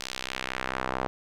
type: tone with band-pass filter sweep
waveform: sawtooth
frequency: 64.5 Hz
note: C2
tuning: 24 cents flat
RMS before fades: -33 dBFS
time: 0-1.07 s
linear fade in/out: 0 ms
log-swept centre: 4900 to 850 Hz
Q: 1.1
effects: none